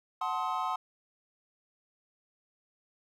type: chord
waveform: triangle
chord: F# diminished seventh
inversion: none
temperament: equal with one note detuned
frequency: 740 / 880 / 1046.5 / 1268.5 Hz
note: F#5 / A5 / C6 / Eb6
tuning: 0 / 0 / 0 / +33 cents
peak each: -34 / -35 / -32 / -34 dBFS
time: 0.21-0.76 s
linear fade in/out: 5 ms
effects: none